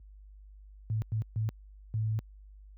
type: tone bursts at uneven times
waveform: sine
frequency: 109.5 Hz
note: A2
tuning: 8 cents flat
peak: -27 dBFS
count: 4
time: 0.9-1.02 / 1.12-1.22 / 1.36-1.49 / 1.94-2.19 s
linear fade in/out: 0 ms
effects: added 50 Hz sine -44 dBFS peak until 2.77 s + high-pass 60 Hz 12 dB/octave